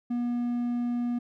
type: tone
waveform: triangle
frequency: 241 Hz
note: B3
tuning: 42 cents flat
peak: -24 dBFS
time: 0.1-1.19 s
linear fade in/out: 10 ms
effects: none